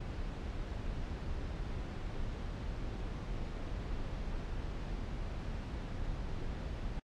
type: noise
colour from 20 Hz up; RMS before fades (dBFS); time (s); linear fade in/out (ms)
brown; -39; 0-7; 10
effects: low-pass 5000 Hz 12 dB/octave + AAC 64 kbps